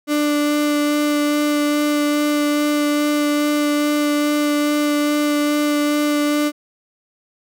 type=tone with vibrato; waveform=35% pulse; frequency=295 Hz; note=D4; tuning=8 cents sharp; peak=-14 dBFS; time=0.07-6.52 s; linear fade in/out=50 ms; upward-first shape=sine; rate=2.4 Hz; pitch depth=8 cents each way; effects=none